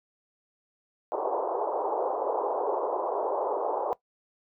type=band-pass noise; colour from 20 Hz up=pink; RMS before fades=-29 dBFS; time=1.12-3.93 s; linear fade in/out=0 ms; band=390 to 1000 Hz; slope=48 dB/octave; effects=noise-tail reverb RT60 0.1 s tail -19 dB re dry